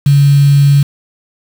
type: tone with quantisation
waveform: sine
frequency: 141.6 Hz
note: C#3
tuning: 37 cents sharp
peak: -4 dBFS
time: 0.06-0.83 s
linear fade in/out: 5 ms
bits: 4
effects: none